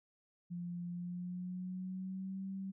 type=tone with pitch glide; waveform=sine; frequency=174.61 to 192.63 Hz; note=F3 to G3; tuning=0 to -30 cents; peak=-39 dBFS; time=0.5-2.72 s; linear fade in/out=20 ms; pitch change=+170 cents; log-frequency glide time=0.9-2.44 s; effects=none